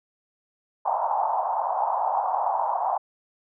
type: band-pass noise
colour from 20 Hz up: white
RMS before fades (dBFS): -25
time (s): 0.85-2.98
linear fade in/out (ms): 10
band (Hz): 700 to 940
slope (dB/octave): 48
effects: none